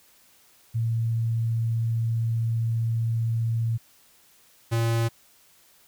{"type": "tone pair in turn", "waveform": ["sine", "square"], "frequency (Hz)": [114.4, 115.26], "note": ["A#2", "A#2"], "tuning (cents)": [-32, -19], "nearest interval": "unison", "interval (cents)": 13, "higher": "second", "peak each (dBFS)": -22, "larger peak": "neither", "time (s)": [[0.74, 3.78], [4.71, 5.09]], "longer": "first", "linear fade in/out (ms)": 20, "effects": ["white hiss -58 dBFS RMS until 5.87 s"]}